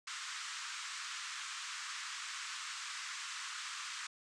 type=band-pass noise; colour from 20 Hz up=pink; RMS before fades=-44 dBFS; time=0.07-4.07 s; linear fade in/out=5 ms; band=1100 to 8200 Hz; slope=48 dB/octave; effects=none